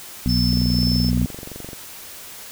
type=harmonic tone; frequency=60.8 Hz; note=B1; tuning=26 cents flat; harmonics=1 / 2 / 3 / 4; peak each=-22 / -22 / -22 / -22 dBFS; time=0.26-1.26 s; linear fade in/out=0 ms
type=tone with tremolo; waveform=sine; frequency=5274 Hz; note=E8; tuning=in tune; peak=-22 dBFS; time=0.28-1.11 s; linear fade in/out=20 ms; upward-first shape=sine; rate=2.1 Hz; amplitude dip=35%
type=click train; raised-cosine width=2 ms; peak=-21 dBFS; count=29; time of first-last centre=0.53-1.732 s; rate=23.3 Hz
effects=white hiss -38 dBFS RMS until 2.51 s